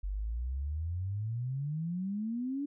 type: exponential sweep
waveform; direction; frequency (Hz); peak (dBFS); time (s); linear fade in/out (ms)
sine; up; 46.25 to 291.8; -32; 0.03-2.66; 10
effects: none